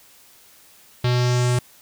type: tone with low-pass filter sweep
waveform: square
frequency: 123.47 Hz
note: B2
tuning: in tune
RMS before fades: -19 dBFS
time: 1.04-1.59 s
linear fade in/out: 5 ms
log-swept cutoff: 3900 to 9500 Hz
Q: 2.3
effects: white hiss -51 dBFS RMS until 1.81 s